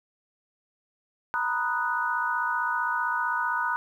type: chord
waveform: sine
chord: B major seventh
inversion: third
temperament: equal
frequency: 932.3 / 987.8 / 1244.5 / 1480 Hz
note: A#5 / B5 / D#6 / F#6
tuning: 0 / 0 / 0 / 0 cents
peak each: -31 / -31 / -31 / -28 dBFS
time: 1.34-3.76 s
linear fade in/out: 0 ms
effects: 10-bit